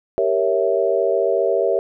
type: chord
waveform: sine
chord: G diminished seventh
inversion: none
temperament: equal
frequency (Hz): 392 / 466.2 / 554.4 / 659.3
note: G4 / Bb4 / Db5 / Fb5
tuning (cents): 0 / 0 / 0 / 0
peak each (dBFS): -21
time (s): 0.18-1.79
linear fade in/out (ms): 0
effects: none